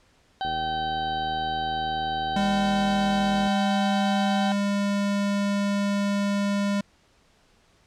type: harmonic tone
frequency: 771 Hz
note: G5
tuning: 29 cents flat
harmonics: 1 / 2 / 4 / 5 / 6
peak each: -26 / -36 / -37 / -39 / -46 dBFS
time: 0.41-4.52 s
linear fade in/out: 0 ms
type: click train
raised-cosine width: 2 ms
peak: -25 dBFS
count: 240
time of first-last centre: 0.45-3.471 s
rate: 79.1 Hz
type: tone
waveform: square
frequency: 201.5 Hz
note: G3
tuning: 48 cents sharp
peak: -23 dBFS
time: 2.36-6.81 s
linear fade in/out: 5 ms
effects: pink hiss -61 dBFS RMS until 7.86 s + low-pass 7000 Hz 12 dB/octave